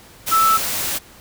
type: tone in noise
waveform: sine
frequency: 1316 Hz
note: E6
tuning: 3 cents flat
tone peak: -12 dBFS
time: 0.31-0.58 s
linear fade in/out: 20 ms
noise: white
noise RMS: -23 dBFS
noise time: 0.26-0.99 s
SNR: +8 dB
effects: pink hiss -45 dBFS RMS until 1.2 s